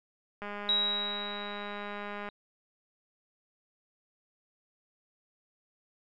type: click train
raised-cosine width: 0.5 ms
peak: -25 dBFS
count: 384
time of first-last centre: 0.42-2.288 s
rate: 205 Hz
type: tone with exponential decay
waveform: sine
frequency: 3845 Hz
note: B7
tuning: 47 cents flat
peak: -23 dBFS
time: 0.69-2.3 s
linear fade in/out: 1 ms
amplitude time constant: 350 ms
effects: none